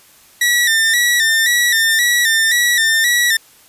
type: tone with vibrato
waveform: sawtooth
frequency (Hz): 1864.7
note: A#6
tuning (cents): 0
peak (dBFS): -8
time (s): 0.41-3.37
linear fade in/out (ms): 5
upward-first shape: square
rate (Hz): 1.9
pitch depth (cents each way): 62
effects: white hiss -47 dBFS RMS until 3.68 s + resampled to 32000 Hz